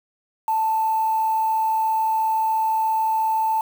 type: tone with quantisation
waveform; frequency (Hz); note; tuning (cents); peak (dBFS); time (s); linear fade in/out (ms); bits
sine; 883; A5; +6; -18; 0.48-3.61; 2; 6
effects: none

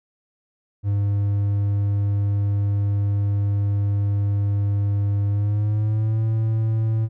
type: tone with pitch glide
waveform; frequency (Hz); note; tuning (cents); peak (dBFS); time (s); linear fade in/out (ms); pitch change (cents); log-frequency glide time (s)
triangle; 101.2 to 111; G#2 to A2; -44 to +16; -16; 0.83-7.09; 50; +160; 5.28-6.22
effects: none

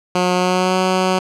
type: tone with pitch glide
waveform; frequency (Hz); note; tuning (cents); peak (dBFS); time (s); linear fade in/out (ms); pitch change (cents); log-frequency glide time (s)
10% pulse; 180.7 to 185.99; F#3 to F#3; -41 to +9; -6; 0.15-1.19; 5; +50; 0.34-0.78
effects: low-pass 7000 Hz 12 dB/octave

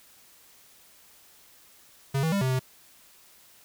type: tone with pitch steps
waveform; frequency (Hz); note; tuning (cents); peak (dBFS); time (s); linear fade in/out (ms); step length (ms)
square; 136.9 / 161.1 / 199 / 130.2 / 129.4; C#3 / E3 / G3 / C3 / C3; -21 / -39 / +26 / -8 / -19; -24; 2.14-2.595; 10; 91
effects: white hiss -56 dBFS RMS until 3.64 s

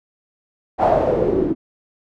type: noise with low-pass filter sweep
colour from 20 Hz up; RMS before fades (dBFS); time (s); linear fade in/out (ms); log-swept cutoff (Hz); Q
white; -17; 0.78-1.55; 50; 790 to 300; 5.6
effects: none

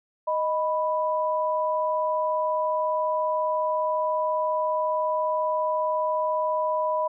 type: tone pair together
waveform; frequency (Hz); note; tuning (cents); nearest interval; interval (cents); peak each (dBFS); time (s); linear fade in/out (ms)
sine; 622.3 / 987.8; D#5 / B5; 0 / 0; minor sixth; 800; -25; 0.27-7.08; 10
effects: none

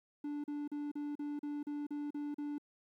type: tone bursts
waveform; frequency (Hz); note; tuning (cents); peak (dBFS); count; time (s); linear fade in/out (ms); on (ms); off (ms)
triangle; 292.5; D4; -7; -35; 10; 0.24-2.582; 5; 200; 38
effects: 12-bit

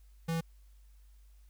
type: tone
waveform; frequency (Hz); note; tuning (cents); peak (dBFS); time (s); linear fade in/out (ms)
square; 164.81; E3; 0; -31; 0.28-0.41; 10
effects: added 50 Hz sine -55 dBFS peak until 1.49 s + white hiss -73 dBFS RMS until 1.49 s

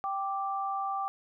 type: tone pair together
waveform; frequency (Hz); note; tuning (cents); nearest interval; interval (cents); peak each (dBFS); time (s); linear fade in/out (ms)
sine; 783.5 / 1174.7; G5 / D6; -1 / 0; perfect fifth; 701; -32 / -33; 0.04-1.08; 0
effects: none

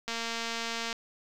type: click train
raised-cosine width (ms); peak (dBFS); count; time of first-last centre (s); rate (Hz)
0.2; -17; 196; 0.08-0.928; 230
effects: 8-bit

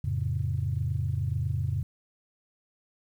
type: chord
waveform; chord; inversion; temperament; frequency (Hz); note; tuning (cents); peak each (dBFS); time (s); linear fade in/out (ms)
sine; F augmented; none; just; 87.31 / 109.13 / 136.42; F2 / A2 / C#3; 0 / -14 / -27; -30; 0.04-1.83; 5
effects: tanh soft clip ceiling -17 dBFS + 10-bit

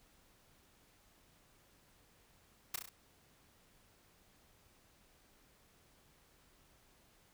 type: noise with echo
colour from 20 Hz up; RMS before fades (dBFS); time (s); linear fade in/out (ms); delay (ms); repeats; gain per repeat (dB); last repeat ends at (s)
white; -37; 2.74-2.76; 5; 33; 4; -4; 2.892
effects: pink hiss -68 dBFS RMS until 7.33 s

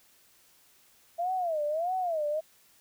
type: tone with vibrato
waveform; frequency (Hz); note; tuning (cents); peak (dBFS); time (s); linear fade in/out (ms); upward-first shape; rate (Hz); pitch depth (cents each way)
sine; 665; E5; +15; -27; 1.18-2.41; 20; sine; 1.6; 210
effects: white hiss -62 dBFS RMS until 2.8 s

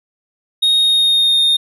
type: tone with pitch glide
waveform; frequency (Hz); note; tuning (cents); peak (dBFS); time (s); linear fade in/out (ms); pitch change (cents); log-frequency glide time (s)
triangle; 3729 to 3676; A#7 to A#7; 0 to -25; -9; 0.62-1.57; 10; -25; 0.77-1.42
effects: none

